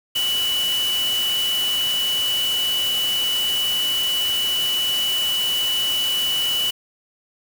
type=tone in noise; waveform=sine; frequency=2960 Hz; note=F#7; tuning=in tune; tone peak=-19 dBFS; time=0.15-6.71 s; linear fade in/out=10 ms; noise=white; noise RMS=-29 dBFS; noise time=0.15-6.71 s; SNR=+7 dB; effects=none